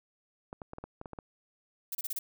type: clicks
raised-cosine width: 1 ms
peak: -27 dBFS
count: 9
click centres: 0.529 / 0.618 / 0.734 / 0.784 / 0.84 / 1.014 / 1.058 / 1.133 / 1.188 s
type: noise bursts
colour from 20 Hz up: violet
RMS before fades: -35 dBFS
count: 5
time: 1.92-2.19 s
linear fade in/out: 5 ms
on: 30 ms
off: 30 ms
effects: none